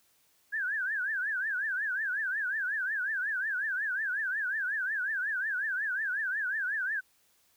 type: tone with vibrato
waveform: sine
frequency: 1614 Hz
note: G#6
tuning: 50 cents flat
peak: -29 dBFS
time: 0.52-7.01 s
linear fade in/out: 20 ms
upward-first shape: triangle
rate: 5.5 Hz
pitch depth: 210 cents each way
effects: white hiss -68 dBFS RMS until 7.56 s